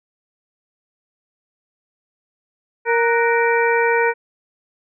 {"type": "harmonic tone with a mistuned harmonic", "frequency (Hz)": 465.9, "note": "A#4", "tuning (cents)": -1, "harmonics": [1, 2, 3, 4, 5], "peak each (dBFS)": [-17, -20, -22, -23, -24], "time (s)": [2.85, 4.14], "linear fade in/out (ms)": 50, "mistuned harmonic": 3, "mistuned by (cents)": 99, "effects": []}